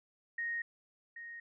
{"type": "tone with echo", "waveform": "sine", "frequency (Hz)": 1864.7, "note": "A#6", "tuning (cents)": 0, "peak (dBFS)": -34, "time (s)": [0.38, 0.62], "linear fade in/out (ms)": 5, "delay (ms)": 780, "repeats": 1, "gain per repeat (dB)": -10, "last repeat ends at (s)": 1.4, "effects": []}